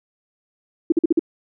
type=tone bursts; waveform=sine; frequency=329.6 Hz; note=E4; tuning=in tune; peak=-11 dBFS; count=5; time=0.9-1.194 s; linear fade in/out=5 ms; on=22 ms; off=46 ms; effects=none